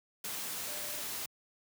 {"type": "tone in noise", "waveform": "sine", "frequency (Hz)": 595, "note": "D5", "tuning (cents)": 22, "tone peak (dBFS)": -50, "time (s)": [0.67, 1.02], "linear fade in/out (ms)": 5, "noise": "white", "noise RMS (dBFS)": -39, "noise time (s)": [0.24, 1.26], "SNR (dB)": -14, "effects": ["high-pass 100 Hz 12 dB/octave"]}